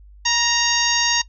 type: harmonic tone with a mistuned harmonic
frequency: 932.3 Hz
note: A#5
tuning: in tune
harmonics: 1 / 2 / 3 / 4 / 5 / 6 / 7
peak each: -24 / -24 / -24 / -24 / -24 / -24 / -24 dBFS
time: 0.25-1.22 s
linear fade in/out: 10 ms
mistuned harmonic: 1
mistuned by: +40 cents
effects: noise-tail reverb RT60 0.1 s tail -20 dB re dry + added 50 Hz sine -42 dBFS peak until 1.28 s